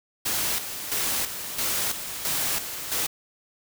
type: noise with tremolo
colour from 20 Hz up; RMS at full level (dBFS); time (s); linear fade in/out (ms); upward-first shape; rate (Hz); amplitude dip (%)
white; -26; 0.25-3.07; 10; square; 1.5; 60
effects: none